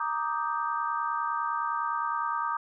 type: chord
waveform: sine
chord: Eb major seventh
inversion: second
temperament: equal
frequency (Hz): 932.3 / 1174.7 / 1244.5 / 1568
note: Bb5 / D6 / Eb6 / G6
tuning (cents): 0 / 0 / 0 / 0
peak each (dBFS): -32 / -32 / -32 / -37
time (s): 0-2.57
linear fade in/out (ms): 5
effects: none